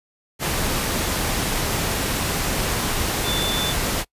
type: tone in noise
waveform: sine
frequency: 3520 Hz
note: A7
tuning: in tune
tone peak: -24 dBFS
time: 3.23-3.75 s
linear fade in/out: 50 ms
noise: pink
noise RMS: -23 dBFS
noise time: 0.39-4.05 s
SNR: -4 dB
effects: noise-tail reverb RT60 0.1 s tail -24 dB re dry + resampled to 32000 Hz